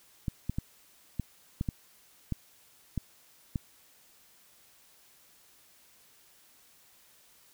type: clicks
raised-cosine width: 5 ms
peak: -18 dBFS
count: 9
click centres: 0.282 / 0.496 / 0.585 / 1.197 / 1.611 / 1.688 / 2.323 / 2.977 / 3.558 s
effects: white hiss -61 dBFS RMS until 7.53 s